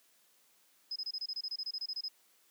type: tone bursts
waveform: sine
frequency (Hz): 5070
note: D#8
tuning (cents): +32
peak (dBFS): -35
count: 16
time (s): 0.91-2.084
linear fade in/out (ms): 5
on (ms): 49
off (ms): 26
effects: white hiss -68 dBFS RMS until 2.5 s + high-pass 200 Hz 12 dB/octave